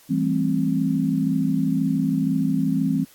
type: chord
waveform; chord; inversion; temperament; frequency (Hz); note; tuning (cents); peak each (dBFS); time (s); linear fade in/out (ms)
sine; A minor seventh; second; just; 165 / 198 / 220 / 264; E3 / G3 / A3 / C4; +2 / +18 / 0 / +16; -24 / -25 / -28 / -22; 0.09-3.05; 20
effects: white hiss -52 dBFS RMS until 3.14 s + AAC 64 kbps